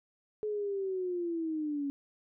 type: linear sweep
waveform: sine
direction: down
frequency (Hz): 428.4 to 277.2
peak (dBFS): -31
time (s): 0.43-1.9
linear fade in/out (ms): 0
effects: none

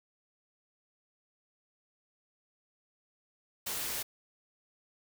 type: noise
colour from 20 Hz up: white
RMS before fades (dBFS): -36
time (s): 3.66-4.03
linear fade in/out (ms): 10
effects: none

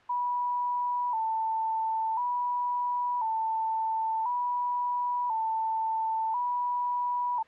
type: tone with vibrato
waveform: sine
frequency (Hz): 932.3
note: A#5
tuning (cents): 0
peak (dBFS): -26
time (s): 0.09-7.43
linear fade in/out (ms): 10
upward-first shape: square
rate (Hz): 0.48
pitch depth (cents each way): 82
effects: white hiss -57 dBFS RMS until 7.47 s + low-pass 2000 Hz 12 dB/octave

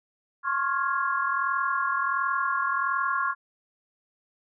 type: chord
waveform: sine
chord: Db major seventh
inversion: third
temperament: equal with one note detuned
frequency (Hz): 1067.3 / 1108.7 / 1396.9 / 1661.2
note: C6 / Db6 / F6 / Ab6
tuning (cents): +34 / 0 / 0 / 0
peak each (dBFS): -29 / -29 / -28 / -32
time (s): 0.43-3.35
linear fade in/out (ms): 50
effects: none

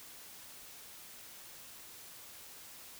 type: silence
effects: white hiss -52 dBFS RMS until 2.99 s

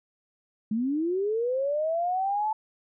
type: linear sweep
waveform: sine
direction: up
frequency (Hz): 207.7 to 880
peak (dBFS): -24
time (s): 0.71-2.53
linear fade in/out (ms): 5
effects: none

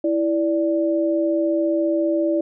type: tone pair together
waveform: sine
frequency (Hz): 329.6 / 584.9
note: E4 / D5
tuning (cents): 0 / -7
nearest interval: minor seventh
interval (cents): 993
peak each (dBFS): -19 / -21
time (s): 0.04-2.41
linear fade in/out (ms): 5
effects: none

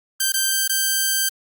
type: tone with dropouts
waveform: 5% pulse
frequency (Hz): 1568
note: G6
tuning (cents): 0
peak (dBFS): -7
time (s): 0.2-1.29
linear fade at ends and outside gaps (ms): 5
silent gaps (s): 0.322-0.339 / 0.678-0.694
effects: Opus 48 kbps

